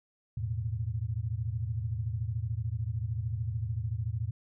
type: chord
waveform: sine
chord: E suspended fourth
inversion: none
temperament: equal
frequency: 82.41 / 110 / 123.47 Hz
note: E2 / A2 / B2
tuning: 0 / 0 / 0 cents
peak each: -37 / -32 / -37 dBFS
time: 0.37-4.31 s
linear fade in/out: 5 ms
effects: none